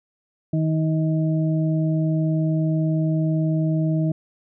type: harmonic tone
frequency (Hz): 158.2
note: D#3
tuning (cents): +29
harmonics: 1 / 2 / 4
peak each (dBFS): -19 / -25 / -31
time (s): 0.53-4.12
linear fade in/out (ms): 5
effects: none